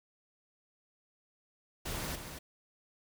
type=noise with echo; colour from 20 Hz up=pink; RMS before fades=-38 dBFS; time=1.85-2.16 s; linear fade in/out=10 ms; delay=230 ms; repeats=1; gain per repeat=-7 dB; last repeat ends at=2.39 s; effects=none